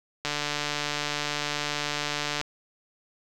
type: click train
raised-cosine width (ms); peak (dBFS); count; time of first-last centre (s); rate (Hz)
0.2; -11; 319; 0.25-2.413; 147
effects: none